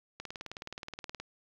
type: click train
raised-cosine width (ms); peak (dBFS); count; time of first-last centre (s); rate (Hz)
0.2; -23; 20; 0.2-1.2; 19
effects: low-pass 6000 Hz 12 dB/octave + 9-bit